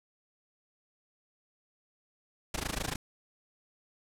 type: noise with amplitude modulation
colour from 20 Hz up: pink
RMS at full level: -31 dBFS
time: 2.54-2.96 s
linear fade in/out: 2 ms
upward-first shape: sine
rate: 26.6 Hz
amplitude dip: 95%
effects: low-pass 11000 Hz 12 dB/octave